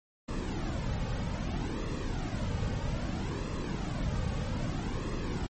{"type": "noise with flanger", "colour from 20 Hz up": "brown", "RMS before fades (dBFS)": -33, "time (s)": [0.28, 5.47], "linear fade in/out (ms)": 10, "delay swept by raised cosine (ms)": [1.3, 3], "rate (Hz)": 0.62, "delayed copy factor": -0.6, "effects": ["MP3 32 kbps"]}